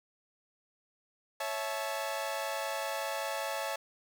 sawtooth chord, A major, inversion first, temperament equal with one note detuned, 554.4 / 659.3 / 868.9 Hz, C#5 / E5 / A5, 0 / 0 / -22 cents, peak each -34 dBFS, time 1.4-3.76 s, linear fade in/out 5 ms, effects none

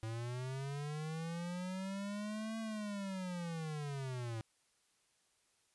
square linear two-way sweep, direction up then down, 110 to 224.8 to 110 Hz, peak -40 dBFS, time 0.03-4.41 s, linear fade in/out 0 ms, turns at 2.59 s, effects white hiss -75 dBFS RMS until 5.74 s + resampled to 24000 Hz

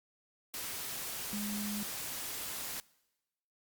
sine tone in noise, 207.7 Hz, G#3, in tune, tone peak -36 dBFS, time 1.33-1.83 s, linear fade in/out 0 ms, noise white, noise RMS -40 dBFS, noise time 0.54-2.8 s, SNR +1 dB, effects noise-tail reverb RT60 1.0 s tail -23 dB re dry + Opus 48 kbps

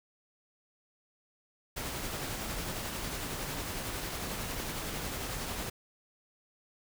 pink noise with tremolo, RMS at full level -36 dBFS, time 1.76-5.7 s, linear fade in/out 10 ms, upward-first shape triangle, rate 11 Hz, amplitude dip 30%, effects none

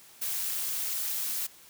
blue noise with amplitude modulation, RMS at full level -29 dBFS, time 0.21-1.47 s, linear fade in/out 10 ms, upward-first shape sine, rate 280 Hz, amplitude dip 65%, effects white hiss -54 dBFS RMS until 1.69 s + high-pass 60 Hz 12 dB/octave

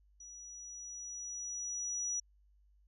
sine tone with level ramp, 5850 Hz, F#8, 21 cents flat, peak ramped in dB -49 to -33 dBFS, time 0.2-2.2 s, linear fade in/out 5 ms, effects added 50 Hz sine -64 dBFS peak until 2.87 s

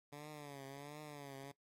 10% pulse tone with vibrato, 143.6 Hz, D3, 39 cents flat, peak -40 dBFS, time 0.12-1.52 s, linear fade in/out 10 ms, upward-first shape triangle, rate 1.4 Hz, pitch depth 110 cents each way, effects noise-tail reverb RT60 0.1 s tail -18 dB re dry + MP3 64 kbps

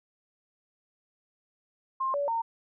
sine tone with pitch steps, 1059 / 571 / 916 Hz, C6 / D5 / A#5, +21 / -49 / -31 cents, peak -26 dBFS, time 2-2.42 s, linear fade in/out 10 ms, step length 140 ms, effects none

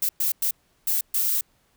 violet noise bursts at uneven times, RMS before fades -23 dBFS, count 5, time 0.02-0.09 / 0.2-0.32 / 0.42-0.51 / 0.87-1.01 / 1.14-1.41 s, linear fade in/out 5 ms, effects pink hiss -65 dBFS RMS until 1.76 s

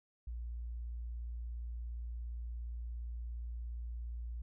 sine tone, 58.6 Hz, A#1, 10 cents sharp, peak -39 dBFS, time 0.27-4.42 s, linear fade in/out 5 ms, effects none

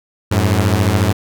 sawtooth beating tone pair, 92.5 / 106.5 Hz, F#2 / G#2, 0 / +44 cents, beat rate 14 Hz, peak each -11 / -11 dBFS, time 0.31-1.13 s, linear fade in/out 10 ms, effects none

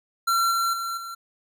square tone with level steps, 1362 Hz, F6, 44 cents flat, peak -20 / -22 / -28 / -34 dBFS, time 0.27-1.15 s, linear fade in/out 10 ms, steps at 0.51 / 0.73 / 0.97 s, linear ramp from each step 5 ms, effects none

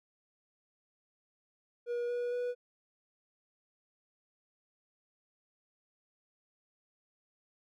triangle tone with pitch steps, 479.7 / 484.7 / 489.8 Hz, A#4 / B4 / B4, +50 / -32 / -14 cents, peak -30 dBFS, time 1.86-2.55 s, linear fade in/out 50 ms, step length 230 ms, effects none

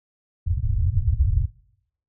white low-pass noise, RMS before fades -21 dBFS, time 0.46-1.46 s, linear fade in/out 10 ms, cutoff 110 Hz, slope 48 dB/octave, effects noise-tail reverb RT60 0.7 s tail -20 dB re dry

